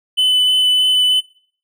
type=tone with vibrato; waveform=triangle; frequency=3010 Hz; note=F#7; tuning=29 cents sharp; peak=-9 dBFS; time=0.17-1.21 s; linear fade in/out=20 ms; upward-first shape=sine; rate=3.2 Hz; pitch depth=8 cents each way; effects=noise-tail reverb RT60 0.5 s tail -22 dB re dry